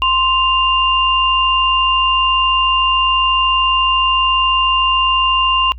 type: tone pair together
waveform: sine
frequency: 1046.5 / 2794 Hz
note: C6 / F7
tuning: 0 / 0 cents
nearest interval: octave + perfect fourth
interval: 1700 cents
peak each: -14 dBFS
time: 0.02-5.72 s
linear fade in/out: 0 ms
effects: noise-tail reverb RT60 0.1 s tail -25 dB re dry + added 60 Hz sine -29 dBFS peak until 5.78 s